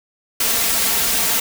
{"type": "noise with comb filter", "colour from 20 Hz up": "white", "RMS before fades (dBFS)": -18, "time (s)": [0.4, 1.4], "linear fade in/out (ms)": 5, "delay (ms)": 4.4, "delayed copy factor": 0.6, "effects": []}